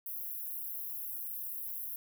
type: high-pass noise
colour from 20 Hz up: white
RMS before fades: -40 dBFS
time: 0.06-1.96 s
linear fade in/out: 2 ms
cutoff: 11000 Hz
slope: 96 dB/octave
effects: none